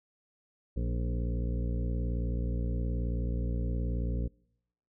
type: harmonic tone with a mistuned harmonic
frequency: 58.9 Hz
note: A#1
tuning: 19 cents sharp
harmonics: 1 / 2 / 3 / 4 / 5 / 7 / 8 / 9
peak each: -30 / -36 / -40 / -42 / -44 / -47 / -48 / -49 dBFS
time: 0.76-4.28 s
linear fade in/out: 10 ms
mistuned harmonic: 4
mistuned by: -32 cents
effects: noise-tail reverb RT60 0.8 s tail -26 dB re dry